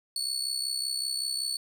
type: tone with amplitude modulation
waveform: 30% pulse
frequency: 4435 Hz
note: C#8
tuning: in tune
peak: -23 dBFS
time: 0.16-1.57 s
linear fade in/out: 2 ms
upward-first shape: sine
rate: 65.3 Hz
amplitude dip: 70%
effects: none